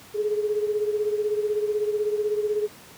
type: beating tone pair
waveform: sine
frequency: 418.4 / 434.4 Hz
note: G#4 / A4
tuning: +13 / -22 cents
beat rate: 16 Hz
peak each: -23 / -29 dBFS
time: 0.14-2.68 s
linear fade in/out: 20 ms
effects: pink hiss -47 dBFS RMS until 2.97 s + high-pass 100 Hz 12 dB/octave